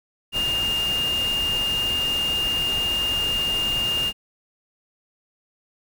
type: tone in noise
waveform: sine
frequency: 2819 Hz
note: F7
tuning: 16 cents sharp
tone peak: -21 dBFS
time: 0.32-4.13 s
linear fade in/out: 50 ms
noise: pink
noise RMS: -32 dBFS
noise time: 0.32-4.13 s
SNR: +8 dB
effects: none